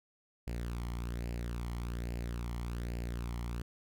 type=tone with flanger; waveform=sawtooth; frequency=59 Hz; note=A#1; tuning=22 cents sharp; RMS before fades=-38 dBFS; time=0.47-3.62 s; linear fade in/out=5 ms; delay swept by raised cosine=0.41 to 0.96 ms; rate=1.2 Hz; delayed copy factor=+0.55; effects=none